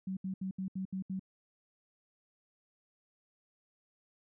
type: tone bursts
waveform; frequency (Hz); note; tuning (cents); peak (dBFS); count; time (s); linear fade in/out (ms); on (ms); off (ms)
sine; 189.4; F#3; +41; -34; 7; 0.07-1.195; 5; 99; 72
effects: none